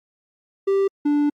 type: tone pair in turn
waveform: triangle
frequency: 392 / 292.5 Hz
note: G4 / D4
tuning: 0 / -7 cents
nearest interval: perfect fourth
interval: 507 cents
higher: first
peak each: -14 dBFS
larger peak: neither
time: 0.67-0.88 / 1.05-1.3 s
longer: second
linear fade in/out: 10 ms
effects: AAC 64 kbps